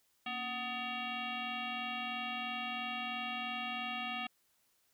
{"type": "tone with frequency modulation", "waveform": "sine", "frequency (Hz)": 1760, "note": "A6", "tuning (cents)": 0, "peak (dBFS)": -36, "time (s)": [0.26, 4.27], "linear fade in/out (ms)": 5, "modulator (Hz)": 509, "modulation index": 2.9, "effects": ["white hiss -74 dBFS RMS until 4.93 s"]}